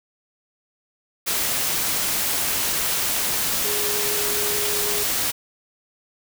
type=tone in noise; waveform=sine; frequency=415.3 Hz; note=G#4; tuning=in tune; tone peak=-29 dBFS; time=3.64-5.04 s; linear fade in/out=20 ms; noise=white; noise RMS=-23 dBFS; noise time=1.26-5.32 s; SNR=-9 dB; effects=none